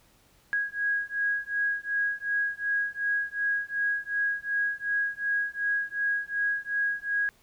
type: beating tone pair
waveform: sine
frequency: 1648 / 1650.7 Hz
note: G#6 / G#6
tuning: -14 / -11 cents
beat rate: 2.7 Hz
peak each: -29 / -29 dBFS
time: 0.53-7.29 s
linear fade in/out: 0 ms
effects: pink hiss -62 dBFS RMS until 7.42 s